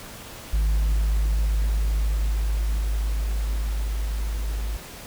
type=tone with level ramp; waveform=sine; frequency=52.3 Hz; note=G#1; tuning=13 cents sharp; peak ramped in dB=-15 to -24 dBFS; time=0.53-4.77 s; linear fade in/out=5 ms; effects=tanh soft clip ceiling -17 dBFS + pink hiss -40 dBFS RMS until 5.06 s